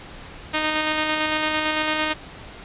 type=tone with tremolo; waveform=5% pulse; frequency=309.1 Hz; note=D#4; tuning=11 cents flat; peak=-8 dBFS; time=0.53-2.14 s; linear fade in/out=20 ms; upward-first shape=square; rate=8.9 Hz; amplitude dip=25%; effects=pink hiss -40 dBFS RMS until 2.64 s + resampled to 8000 Hz